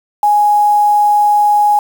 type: tone with quantisation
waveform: sine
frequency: 831 Hz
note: G#5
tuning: 1 cent sharp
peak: -7 dBFS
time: 0.23-1.79 s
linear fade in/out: 2 ms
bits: 5
effects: none